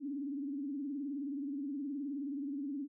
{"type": "tone with vibrato", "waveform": "sine", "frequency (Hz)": 281.3, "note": "C#4", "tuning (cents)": 26, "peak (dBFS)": -36, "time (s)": [0, 2.88], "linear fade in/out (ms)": 50, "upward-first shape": "sine", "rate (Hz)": 19, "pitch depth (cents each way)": 110, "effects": []}